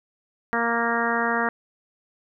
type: harmonic tone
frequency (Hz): 233.1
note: A#3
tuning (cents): 0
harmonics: 1 / 2 / 3 / 4 / 5 / 6 / 7 / 8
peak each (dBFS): -29 / -29 / -29 / -29 / -29 / -29 / -29 / -29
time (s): 0.53-1.49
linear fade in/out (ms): 0
effects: none